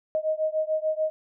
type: beating tone pair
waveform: sine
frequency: 622.3 / 629.1 Hz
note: D#5 / D#5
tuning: 0 / +19 cents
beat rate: 6.8 Hz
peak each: -26 / -27 dBFS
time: 0.15-1.1 s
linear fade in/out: 0 ms
effects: none